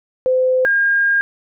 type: tone pair in turn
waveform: sine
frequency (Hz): 513 / 1616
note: C5 / G#6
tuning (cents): -34 / -48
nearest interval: octave + minor sixth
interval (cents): 1986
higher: second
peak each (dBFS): -12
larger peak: neither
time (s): 0.26-0.65 / 0.65-1.21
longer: second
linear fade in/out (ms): 0
effects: none